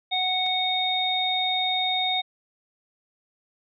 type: harmonic tone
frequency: 740 Hz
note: F#5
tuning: in tune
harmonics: 1 / 3 / 5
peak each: -27 / -31 / -24 dBFS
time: 0.11-2.22 s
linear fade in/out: 20 ms
type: clicks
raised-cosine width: 0.2 ms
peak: -28 dBFS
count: 2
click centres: 0.462 / 0.466 s
effects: none

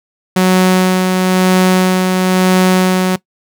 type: tone with tremolo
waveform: sawtooth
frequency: 185 Hz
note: F#3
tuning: in tune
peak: -3 dBFS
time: 0.36-3.16 s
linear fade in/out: 5 ms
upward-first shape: sine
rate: 1 Hz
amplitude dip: 35%
effects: noise-tail reverb RT60 0.1 s tail -20 dB re dry

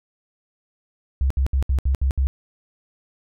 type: tone bursts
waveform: sine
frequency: 66.8 Hz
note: C2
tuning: 36 cents sharp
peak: -16 dBFS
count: 7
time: 1.21-2.27 s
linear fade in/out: 0 ms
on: 94 ms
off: 67 ms
effects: none

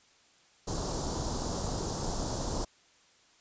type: band-stop noise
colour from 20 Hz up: pink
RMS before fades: -33 dBFS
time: 0.67-2.65 s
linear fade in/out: 10 ms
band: 1100 to 4700 Hz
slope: 24 dB/octave
effects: white hiss -63 dBFS RMS until 3.4 s + resampled to 16000 Hz

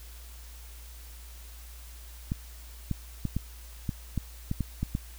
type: clicks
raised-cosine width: 5 ms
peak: -16 dBFS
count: 10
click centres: 2.319 / 2.913 / 3.253 / 3.366 / 3.892 / 4.177 / 4.514 / 4.607 / 4.83 / 4.951 s
effects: added 58 Hz sine -44 dBFS peak until 5.18 s + white hiss -52 dBFS RMS until 5.18 s

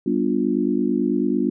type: chord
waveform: sine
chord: G dominant seventh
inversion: none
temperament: just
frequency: 196 / 245 / 294 / 352.8 Hz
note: G3 / B3 / D4 / F4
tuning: 0 / -14 / +2 / +18 cents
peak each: -25 / -22 / -23 / -24 dBFS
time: 0.06-1.5 s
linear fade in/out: 5 ms
effects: none

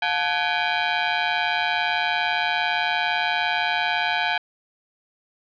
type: ring-modulated tone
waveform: 15% pulse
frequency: 794 Hz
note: G5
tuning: 22 cents sharp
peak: -11 dBFS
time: 0.02-4.38 s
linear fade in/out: 5 ms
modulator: 78.8 Hz
effects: resampled to 11025 Hz + 7-bit

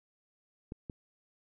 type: clicks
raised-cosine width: 3 ms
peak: -27 dBFS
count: 2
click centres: 0.721 / 0.898 s
effects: none

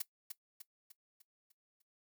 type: noise with echo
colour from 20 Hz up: blue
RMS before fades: -37 dBFS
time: 0-0.02 s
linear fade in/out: 5 ms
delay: 300 ms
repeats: 6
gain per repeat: -6 dB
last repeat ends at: 1.82 s
effects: noise-tail reverb RT60 0.1 s tail -17 dB re dry

